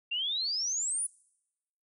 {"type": "exponential sweep", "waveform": "sine", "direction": "up", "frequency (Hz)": [2724, 10090], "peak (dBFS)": -29, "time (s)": [0.11, 1.07], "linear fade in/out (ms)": 10, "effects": ["noise-tail reverb RT60 0.9 s tail -25 dB re dry"]}